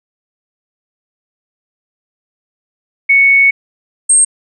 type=tone pair in turn; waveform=sine; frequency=2217 / 8475 Hz; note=C#7 / C9; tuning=0 / +21 cents; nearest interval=octave + major seventh; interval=2321 cents; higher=second; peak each=-5 dBFS; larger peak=neither; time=3.09-3.51 / 4.09-4.25 s; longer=first; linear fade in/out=10 ms; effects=none